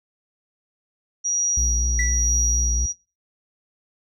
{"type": "tone with tremolo", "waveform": "sine", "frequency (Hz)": 5760, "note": "F#8", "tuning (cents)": -47, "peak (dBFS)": -18, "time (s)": [1.24, 2.93], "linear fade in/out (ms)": 20, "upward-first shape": "sine", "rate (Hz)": 1.1, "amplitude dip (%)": 45}
{"type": "tone with vibrato", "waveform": "triangle", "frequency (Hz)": 61, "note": "B1", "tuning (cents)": -21, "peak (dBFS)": -18, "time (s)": [1.57, 2.86], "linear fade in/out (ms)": 5, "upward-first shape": "triangle", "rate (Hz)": 4.1, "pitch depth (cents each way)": 57}
{"type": "tone with exponential decay", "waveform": "triangle", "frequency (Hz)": 1975.5, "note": "B6", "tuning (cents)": 0, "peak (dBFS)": -18, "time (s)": [1.99, 2.29], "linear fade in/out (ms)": 2, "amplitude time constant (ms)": 65}
{"effects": ["noise-tail reverb RT60 0.3 s tail -22 dB re dry", "tanh soft clip ceiling -7 dBFS"]}